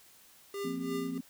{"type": "tone with tremolo", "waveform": "square", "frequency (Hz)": 400.2, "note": "G4", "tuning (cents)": 36, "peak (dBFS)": -34, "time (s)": [0.54, 1.18], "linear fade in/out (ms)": 2, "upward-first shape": "triangle", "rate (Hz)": 3, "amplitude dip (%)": 90}
{"type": "chord", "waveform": "sine", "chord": "F suspended fourth", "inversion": "none", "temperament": "equal", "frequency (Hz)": [174.61, 233.1, 261.6], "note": ["F3", "Bb3", "C4"], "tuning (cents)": [0, 0, 0], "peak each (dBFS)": [-41, -41, -35], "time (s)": [0.64, 1.21], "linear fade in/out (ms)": 10}
{"effects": ["white hiss -59 dBFS RMS until 1.29 s"]}